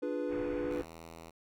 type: chord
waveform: triangle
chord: D diminished seventh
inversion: none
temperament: equal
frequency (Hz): 293.7 / 349.2 / 415.3 / 493.9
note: D4 / F4 / Ab4 / Cb5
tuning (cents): 0 / 0 / 0 / 0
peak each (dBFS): -35 / -38 / -39 / -34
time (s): 0.02-0.82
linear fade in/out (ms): 10
type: low-pass noise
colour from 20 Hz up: pink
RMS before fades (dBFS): -46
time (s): 0.28-0.86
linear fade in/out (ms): 50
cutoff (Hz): 2600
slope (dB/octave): 48
type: tone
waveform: 5% pulse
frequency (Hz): 82.41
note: E2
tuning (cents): 0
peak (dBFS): -36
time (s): 0.7-1.31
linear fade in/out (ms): 20
effects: none